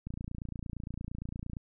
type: click train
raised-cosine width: 5 ms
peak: -26 dBFS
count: 44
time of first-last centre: 0.07-1.568 s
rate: 28.7 Hz
effects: none